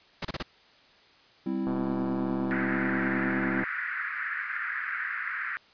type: noise bursts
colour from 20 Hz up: pink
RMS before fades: -32 dBFS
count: 4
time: 0.22-0.427 s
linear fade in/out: 5 ms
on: 30 ms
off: 29 ms
type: chord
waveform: triangle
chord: C major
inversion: second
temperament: equal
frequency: 196 / 261.6 / 329.6 Hz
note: G3 / C4 / E4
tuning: 0 / 0 / 0 cents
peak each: -30 dBFS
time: 1.46-3.63 s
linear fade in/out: 5 ms
type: click train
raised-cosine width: 1 ms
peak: -23 dBFS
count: 249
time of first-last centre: 1.67-3.638 s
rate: 126 Hz
type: band-pass noise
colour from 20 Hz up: pink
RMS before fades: -33 dBFS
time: 2.51-5.57 s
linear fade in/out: 0 ms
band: 1400 to 2000 Hz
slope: 48 dB/octave
effects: white hiss -58 dBFS RMS until 5.73 s + resampled to 11025 Hz